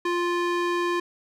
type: tone with band-pass filter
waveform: square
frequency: 349.2 Hz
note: F4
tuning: in tune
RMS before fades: -25 dBFS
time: 0.05-1 s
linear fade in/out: 5 ms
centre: 1200 Hz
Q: 0.58
effects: none